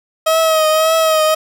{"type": "tone with vibrato", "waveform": "30% pulse", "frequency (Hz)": 635, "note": "D#5", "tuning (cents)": 35, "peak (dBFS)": -8, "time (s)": [0.26, 1.35], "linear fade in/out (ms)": 10, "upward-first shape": "triangle", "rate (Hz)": 1.8, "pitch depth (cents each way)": 43, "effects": []}